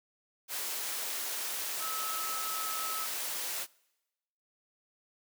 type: tone in noise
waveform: sine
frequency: 1294 Hz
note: E6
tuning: 32 cents flat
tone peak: -37 dBFS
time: 1.79-3.08 s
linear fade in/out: 50 ms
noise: white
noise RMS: -36 dBFS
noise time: 0.48-3.67 s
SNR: -4 dB
effects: noise-tail reverb RT60 1.0 s tail -25 dB re dry + high-pass 400 Hz 12 dB/octave